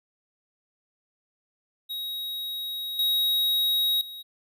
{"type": "tone with level steps", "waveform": "square", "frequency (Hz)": 3800, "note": "A#7", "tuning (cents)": 33, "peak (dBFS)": [-31, -22, -38], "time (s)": [1.89, 4.23], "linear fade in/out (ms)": 20, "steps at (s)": [2.99, 4.01], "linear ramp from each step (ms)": 2, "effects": []}